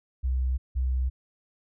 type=tone pair in turn; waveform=sine; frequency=64 / 64 Hz; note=C2 / C2; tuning=-38 / -38 cents; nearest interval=unison; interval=0 cents; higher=neither; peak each=-23 dBFS; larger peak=neither; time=0.23-0.58 / 0.75-1.1 s; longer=neither; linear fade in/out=20 ms; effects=none